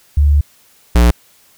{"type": "tone pair in turn", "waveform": ["sine", "square"], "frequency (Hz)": [72.7, 59.42], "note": ["D2", "A#1"], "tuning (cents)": [-17, 34], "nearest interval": "minor third", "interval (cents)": 349, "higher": "first", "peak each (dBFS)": -7, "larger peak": "neither", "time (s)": [[0.17, 0.41], [0.95, 1.11]], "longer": "first", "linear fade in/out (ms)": 5, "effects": ["white hiss -50 dBFS RMS until 1.57 s"]}